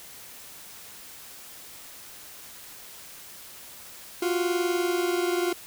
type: tone pair together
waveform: 40% pulse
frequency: 349.4 / 370 Hz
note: F4 / F#4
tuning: +1 / 0 cents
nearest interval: minor second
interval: 99 cents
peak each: -24 / -29 dBFS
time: 4.22-5.53 s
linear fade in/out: 5 ms
effects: white hiss -45 dBFS RMS until 5.66 s